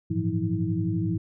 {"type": "tone cluster", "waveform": "sine", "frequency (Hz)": [101, 112.2, 165.4, 177.1, 321.5], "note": ["G#2", "A2", "E3", "F3", "E4"], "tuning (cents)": [-48, 34, 6, 24, -43], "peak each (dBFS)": -30, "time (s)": [0.1, 1.18], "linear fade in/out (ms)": 10, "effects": []}